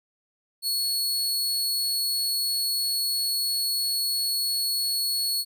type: tone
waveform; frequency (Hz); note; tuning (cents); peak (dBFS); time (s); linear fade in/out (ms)
sawtooth; 4371; C#8; -25; -21; 0.62-5.45; 50
effects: none